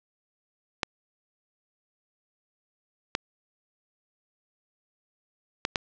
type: clicks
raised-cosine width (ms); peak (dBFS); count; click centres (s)
0.2; -7; 4; 0.832 / 3.151 / 5.651 / 5.758
effects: low-pass 6000 Hz 12 dB/octave